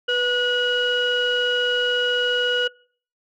sine tone cluster, 492.2 / 1456 / 2911 Hz, B4 / F#6 / F#7, -6 / -28 / -29 cents, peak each -22 dBFS, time 0.08-2.68 s, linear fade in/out 10 ms, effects noise-tail reverb RT60 0.5 s tail -25 dB re dry + tanh soft clip ceiling -13 dBFS

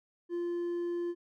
triangle tone with hard clipping, 346.8 Hz, F4, 12 cents flat, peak -32 dBFS, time 0.29-1.15 s, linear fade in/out 50 ms, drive 5 dB, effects none

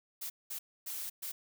blue noise bursts at uneven times, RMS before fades -40 dBFS, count 4, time 0.21-0.3 / 0.5-0.59 / 0.86-1.1 / 1.22-1.32 s, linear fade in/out 10 ms, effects none

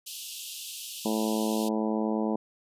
pink high-pass noise, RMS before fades -39 dBFS, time 0.06-1.69 s, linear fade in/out 10 ms, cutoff 2700 Hz, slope 96 dB/octave
harmonic tone, 108.9 Hz, A2, 17 cents flat, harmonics 2 / 3 / 4 / 5 / 6 / 7 / 8 / 9, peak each -28 / -32 / -34 / -36 / -38 / -39 / -40 / -41 dBFS, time 1.05-2.36 s, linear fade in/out 5 ms
effects resampled to 32000 Hz

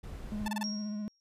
brown noise, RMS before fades -42 dBFS, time 0.03-0.48 s, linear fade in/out 10 ms
triangle tone with vibrato, 209.9 Hz, G#3, 19 cents sharp, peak -32 dBFS, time 0.32-1.08 s, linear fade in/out 0 ms, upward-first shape sine, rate 15 Hz, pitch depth 27 cents each way
sawtooth tone bursts, 880 Hz, A5, in tune, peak -29 dBFS, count 4, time 0.46-0.631 s, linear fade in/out 2 ms, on 21 ms, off 29 ms
sine tone with exponential decay, 5588 Hz, F8, in tune, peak -33 dBFS, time 0.64-1.2 s, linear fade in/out 0 ms, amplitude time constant 120 ms
effects resampled to 32000 Hz

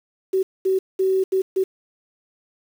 sine tone bursts at uneven times, 379.9 Hz, F#4, 46 cents sharp, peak -16 dBFS, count 5, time 0.33-0.43 / 0.65-0.79 / 0.99-1.24 / 1.32-1.42 / 1.56-1.64 s, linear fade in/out 10 ms, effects 7-bit

